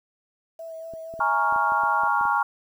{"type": "tone with vibrato", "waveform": "sine", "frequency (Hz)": 652, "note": "E5", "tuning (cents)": -19, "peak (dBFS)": -34, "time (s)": [0.59, 2.08], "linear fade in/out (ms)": 5, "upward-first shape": "sine", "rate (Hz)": 4.2, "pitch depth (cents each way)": 18}
{"type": "clicks", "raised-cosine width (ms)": 2, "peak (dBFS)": -30, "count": 10, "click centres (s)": [0.937, 1.139, 1.193, 1.525, 1.561, 1.721, 1.836, 2.035, 2.211, 2.254]}
{"type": "chord", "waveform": "sine", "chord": "Bb minor seventh", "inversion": "third", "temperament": "equal", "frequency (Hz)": [830.6, 932.3, 1108.7, 1396.9], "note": ["Ab5", "Bb5", "Db6", "F6"], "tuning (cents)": [0, 0, 0, 0], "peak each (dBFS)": -25, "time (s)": [1.2, 2.43], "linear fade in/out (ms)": 5}
{"effects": ["9-bit"]}